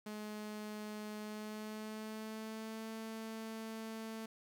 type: tone with pitch glide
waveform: sawtooth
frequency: 211.9 to 222.2 Hz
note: G#3 to A3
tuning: +35 to +17 cents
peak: -39 dBFS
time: 0.06-4.26 s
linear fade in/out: 5 ms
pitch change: +82 cents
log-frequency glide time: 1.18-2.9 s
effects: 11-bit